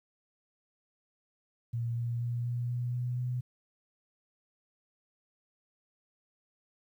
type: tone with pitch steps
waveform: sine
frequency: 117.3 / 118.46 / 119.63 / 120.81 / 122 / 123.2 / 124.42 Hz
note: A#2 / A#2 / A#2 / B2 / B2 / B2 / B2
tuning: +11 / +28 / +45 / -38 / -21 / -4 / +13 cents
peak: -30 dBFS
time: 1.73-3.41 s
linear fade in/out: 10 ms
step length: 240 ms
effects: 11-bit